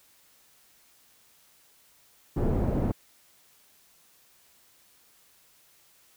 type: low-pass noise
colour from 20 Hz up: pink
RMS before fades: -26 dBFS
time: 2.36-2.92 s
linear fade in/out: 10 ms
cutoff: 470 Hz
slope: 12 dB/octave
effects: white hiss -61 dBFS RMS until 6.16 s